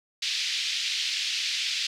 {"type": "band-pass noise", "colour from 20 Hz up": "white", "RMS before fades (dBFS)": -29, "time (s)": [0.22, 1.87], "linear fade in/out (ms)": 5, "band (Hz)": [2400, 4800], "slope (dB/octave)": 24, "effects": []}